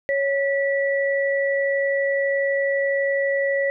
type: tone pair together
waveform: sine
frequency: 554.4 / 1952 Hz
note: C#5 / B6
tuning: 0 / -21 cents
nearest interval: octave + minor seventh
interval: 2179 cents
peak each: -20 / -24 dBFS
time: 0.09-3.7 s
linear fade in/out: 0 ms
effects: none